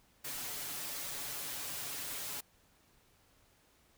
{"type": "noise with comb filter", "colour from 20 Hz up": "white", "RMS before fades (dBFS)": -41, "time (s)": [0.24, 2.41], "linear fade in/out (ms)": 10, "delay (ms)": 7, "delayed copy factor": 0.6, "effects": ["pink hiss -68 dBFS RMS until 3.97 s"]}